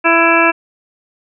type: harmonic tone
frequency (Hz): 332.9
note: E4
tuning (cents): +17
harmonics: 1 / 2 / 3 / 4 / 5 / 7 / 8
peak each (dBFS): -16 / -16 / -16 / -16 / -16 / -16 / -16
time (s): 0.04-0.52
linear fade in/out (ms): 20
effects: none